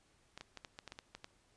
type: clicks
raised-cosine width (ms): 0.2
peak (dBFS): -29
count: 10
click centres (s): 0.376 / 0.41 / 0.573 / 0.648 / 0.789 / 0.877 / 0.921 / 0.989 / 1.15 / 1.244
effects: pink hiss -71 dBFS RMS until 1.56 s + resampled to 22050 Hz